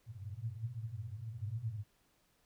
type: band-pass noise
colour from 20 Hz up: pink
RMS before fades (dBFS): -42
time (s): 0.06-1.84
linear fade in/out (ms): 50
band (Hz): 100 to 120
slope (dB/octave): 96
effects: pink hiss -73 dBFS RMS until 2.45 s